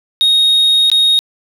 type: tone with dropouts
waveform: sine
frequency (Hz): 3736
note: A#7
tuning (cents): +3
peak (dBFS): -5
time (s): 0.21-1.19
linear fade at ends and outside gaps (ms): 0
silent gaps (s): 0.9-0.916
effects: tanh soft clip ceiling -7 dBFS + 7-bit